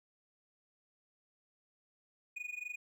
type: tone with amplitude modulation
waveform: triangle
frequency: 2464 Hz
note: D#7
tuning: 17 cents flat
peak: -35 dBFS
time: 2.36-2.76 s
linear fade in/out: 10 ms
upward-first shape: sine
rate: 23.7 Hz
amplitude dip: 90%
effects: none